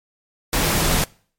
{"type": "tone in noise", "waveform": "sine", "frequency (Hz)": 160, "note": "D#3", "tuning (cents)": 49, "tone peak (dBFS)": -26, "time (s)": [0.63, 1.02], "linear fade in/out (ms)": 2, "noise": "pink", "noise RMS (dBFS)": -19, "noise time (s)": [0.53, 1.04], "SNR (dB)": -10, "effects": ["noise-tail reverb RT60 0.5 s tail -25 dB re dry", "MP3 64 kbps"]}